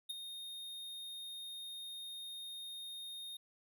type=tone with ADSR envelope; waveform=square; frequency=3695 Hz; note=A#7; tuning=16 cents flat; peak=-37 dBFS; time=0.09-3.37 s; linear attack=13 ms; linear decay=17 ms; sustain=-8 dB; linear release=6 ms; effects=none